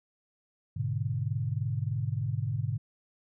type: chord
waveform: sine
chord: G# diminished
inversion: none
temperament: equal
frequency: 103.83 / 123.47 / 146.83 Hz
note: G#2 / B2 / D3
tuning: 0 / 0 / 0 cents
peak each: -32 / -32 / -34 dBFS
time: 0.76-2.78 s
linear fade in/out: 10 ms
effects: none